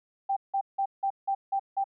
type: tone bursts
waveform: sine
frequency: 785 Hz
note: G5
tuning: 2 cents sharp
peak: -24 dBFS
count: 7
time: 0.29-1.842 s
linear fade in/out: 10 ms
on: 76 ms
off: 170 ms
effects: none